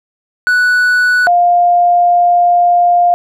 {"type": "tone pair in turn", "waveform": ["triangle", "sine"], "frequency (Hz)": [1480, 702.9], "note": ["F#6", "F5"], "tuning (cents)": [0, 11], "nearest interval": "octave + minor second", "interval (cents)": 1289, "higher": "first", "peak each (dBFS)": -6, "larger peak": "neither", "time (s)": [[0.47, 1.27], [1.27, 3.14]], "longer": "second", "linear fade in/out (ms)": 0, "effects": []}